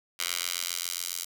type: tone with high-pass filter sweep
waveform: 10% pulse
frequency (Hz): 87.31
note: F2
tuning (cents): 0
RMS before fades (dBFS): -33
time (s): 0.19-1.25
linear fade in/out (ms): 10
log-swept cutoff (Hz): 2600 to 5700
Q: 0.74
effects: none